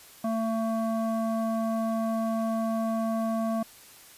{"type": "tone with low-pass filter", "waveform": "square", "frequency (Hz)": 224.3, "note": "A3", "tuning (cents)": 34, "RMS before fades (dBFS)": -28, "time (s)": [0.24, 3.63], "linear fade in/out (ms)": 5, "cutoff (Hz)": 890, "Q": 7, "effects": ["white hiss -51 dBFS RMS until 4.17 s", "resampled to 32000 Hz"]}